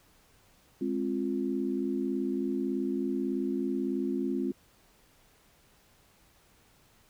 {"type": "chord", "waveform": "sine", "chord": "F minor", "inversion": "first", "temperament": "equal with one note detuned", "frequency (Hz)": [207.7, 265.9, 349.2], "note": ["Ab3", "C4", "F4"], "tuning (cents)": [0, 28, 0], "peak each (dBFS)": [-34, -31, -33], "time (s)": [0.81, 4.52], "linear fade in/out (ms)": 5, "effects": ["pink hiss -63 dBFS RMS until 7.09 s"]}